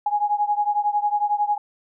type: beating tone pair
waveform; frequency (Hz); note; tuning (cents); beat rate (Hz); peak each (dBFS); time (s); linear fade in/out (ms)
sine; 826 / 837; G#5 / G#5; -10 / +13; 11; -21 / -23; 0.06-1.58; 5
effects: none